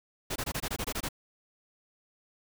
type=noise bursts; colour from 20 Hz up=pink; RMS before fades=-33 dBFS; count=10; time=0.3-1.088 s; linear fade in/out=10 ms; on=59 ms; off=22 ms; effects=none